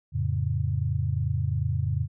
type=chord; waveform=sine; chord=F augmented; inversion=none; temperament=equal; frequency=87.31 / 110 / 138.59 Hz; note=F2 / A2 / C#3; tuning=0 / 0 / 0 cents; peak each=-28 dBFS; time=0.12-2.08 s; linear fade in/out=50 ms; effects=none